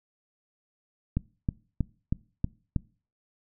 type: click train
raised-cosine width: 5 ms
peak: -13 dBFS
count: 6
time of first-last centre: 1.17-2.762 s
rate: 3.14 Hz
effects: noise-tail reverb RT60 0.4 s tail -23 dB re dry